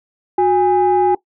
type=tone pair together; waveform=sine; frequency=365.3 / 820 Hz; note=F#4 / G#5; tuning=-22 / -22 cents; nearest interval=octave + major second; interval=1400 cents; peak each=-12 dBFS; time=0.38-1.15 s; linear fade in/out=5 ms; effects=noise-tail reverb RT60 0.1 s tail -19 dB re dry + tanh soft clip ceiling -6 dBFS